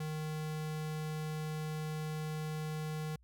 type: tone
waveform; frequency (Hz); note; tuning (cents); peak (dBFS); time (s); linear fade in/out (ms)
square; 154.8; D#3; -9; -37; 0-3.16; 5
effects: added 60 Hz sine -61 dBFS peak until 3.23 s